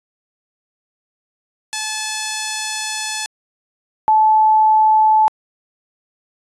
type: tone pair in turn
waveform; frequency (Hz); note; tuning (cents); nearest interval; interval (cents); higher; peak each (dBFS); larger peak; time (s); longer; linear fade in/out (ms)
5% pulse / sine; 864 / 867.8; A5 / A5; -32 / -24; unison; 8; second; -9; neither; 1.73-3.26 / 4.08-5.28; first; 0
effects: resampled to 22050 Hz